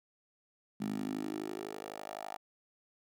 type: tone with high-pass filter sweep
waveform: 10% pulse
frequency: 51.91 Hz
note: G#1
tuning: in tune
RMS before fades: -40 dBFS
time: 0.8-2.37 s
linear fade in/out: 10 ms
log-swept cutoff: 200 to 750 Hz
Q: 3.9
effects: none